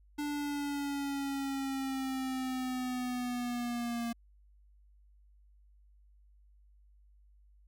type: linear sweep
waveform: square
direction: down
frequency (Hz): 293.9 to 233.1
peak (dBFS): -34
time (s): 0.18-4.13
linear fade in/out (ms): 10
effects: added 50 Hz sine -59 dBFS peak until 7.67 s